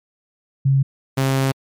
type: tone pair in turn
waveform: sine / sawtooth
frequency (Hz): 136 / 134.28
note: C#3 / C3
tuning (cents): -33 / +45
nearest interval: unison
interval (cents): 22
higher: first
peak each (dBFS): -12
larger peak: neither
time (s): 0.65-0.83 / 1.17-1.52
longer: second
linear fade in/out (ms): 10
effects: MP3 96 kbps